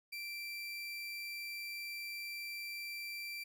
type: tone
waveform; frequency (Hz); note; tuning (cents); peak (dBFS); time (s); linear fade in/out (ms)
30% pulse; 2349; D7; 0; -39; 0.12-3.44; 10
effects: none

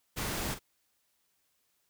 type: noise with echo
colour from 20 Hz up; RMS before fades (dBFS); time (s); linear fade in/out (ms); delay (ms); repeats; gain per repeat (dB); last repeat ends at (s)
pink; -35; 0.16-0.55; 20; 45; 1; -11; 0.595
effects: white hiss -75 dBFS RMS until 1.89 s

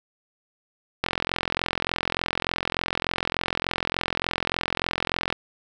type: click train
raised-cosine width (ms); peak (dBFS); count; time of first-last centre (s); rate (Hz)
0.3; -7; 187; 1.04-5.326; 43.4
effects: none

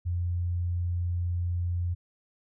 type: tone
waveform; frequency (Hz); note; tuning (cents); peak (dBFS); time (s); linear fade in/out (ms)
sine; 87.6; F2; +6; -26; 0.05-1.95; 20
effects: none

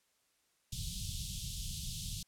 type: band-stop noise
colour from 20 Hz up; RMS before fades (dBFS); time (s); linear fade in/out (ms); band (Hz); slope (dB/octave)
pink; -40; 0.72-2.23; 5; 180 to 3100; 48
effects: white hiss -75 dBFS RMS until 2.27 s + low-pass 11000 Hz 12 dB/octave

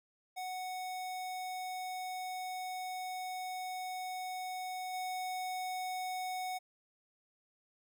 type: tone with level steps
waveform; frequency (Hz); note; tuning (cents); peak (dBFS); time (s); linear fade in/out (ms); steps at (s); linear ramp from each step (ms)
square; 740; F#5; 0; -39 / -37; 0.36-6.59; 20; 4.93; 10
effects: none

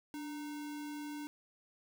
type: tone with sample-and-hold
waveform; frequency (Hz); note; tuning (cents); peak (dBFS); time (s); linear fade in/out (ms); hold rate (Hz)
sine; 293.7; D4; 0; -40; 0.14-1.27; 0; 1225
effects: none

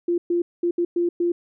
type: tone bursts at uneven times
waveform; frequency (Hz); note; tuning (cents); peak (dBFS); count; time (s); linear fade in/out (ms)
sine; 346.5; F4; -14; -18; 6; 0.08-0.18 / 0.3-0.42 / 0.63-0.71 / 0.78-0.85 / 0.96-1.09 / 1.2-1.32; 5
effects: none

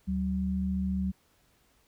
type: tone pair together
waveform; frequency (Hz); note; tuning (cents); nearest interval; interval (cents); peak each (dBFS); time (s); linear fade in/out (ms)
sine; 75.08 / 189.2; D2 / F#3; +39 / +39; octave + major third; 1600; -33 / -28; 0.07-1.12; 20
effects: pink hiss -67 dBFS RMS until 1.87 s

